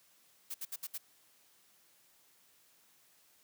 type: noise bursts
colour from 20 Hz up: blue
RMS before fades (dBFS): -40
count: 5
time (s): 0.5-0.98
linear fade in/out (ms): 10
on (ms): 44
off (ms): 65
effects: white hiss -67 dBFS RMS until 3.43 s + high-pass 100 Hz 12 dB/octave